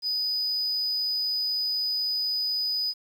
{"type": "tone", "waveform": "sine", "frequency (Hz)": 4978, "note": "D#8", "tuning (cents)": 0, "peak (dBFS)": -22, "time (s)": [0.02, 2.94], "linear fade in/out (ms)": 50, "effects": ["tanh soft clip ceiling -24 dBFS", "9-bit"]}